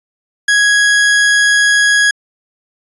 40% pulse tone, 1661.2 Hz, G#6, in tune, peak -7 dBFS, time 0.48-2.11 s, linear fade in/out 5 ms, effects resampled to 24000 Hz

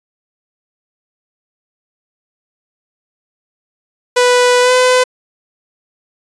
sawtooth tone with pitch glide, 493.9 to 505.4 Hz, B4 to B4, 0 to +40 cents, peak -4 dBFS, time 4.16-5.04 s, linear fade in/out 10 ms, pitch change +40 cents, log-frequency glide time 4.61-4.72 s, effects resampled to 22050 Hz

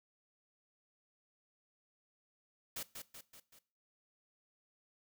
white noise with echo, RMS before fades -42 dBFS, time 2.76-2.83 s, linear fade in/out 5 ms, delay 190 ms, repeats 4, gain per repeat -5 dB, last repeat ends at 3.59 s, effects noise-tail reverb RT60 0.4 s tail -19 dB re dry

